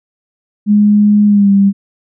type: tone with pitch glide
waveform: sine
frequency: 207.8 to 198.07 Hz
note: G#3 to G3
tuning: +1 to +18 cents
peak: -5 dBFS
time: 0.66-1.73 s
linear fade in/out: 50 ms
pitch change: -83 cents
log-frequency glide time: 1.26-1.51 s
effects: none